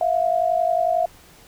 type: tone pair together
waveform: sine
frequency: 659.3 / 710.4 Hz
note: E5 / F5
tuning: 0 / +29 cents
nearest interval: minor second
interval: 129 cents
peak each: -20 dBFS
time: 0.01-1.06 s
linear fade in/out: 2 ms
effects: pink hiss -49 dBFS RMS until 1.47 s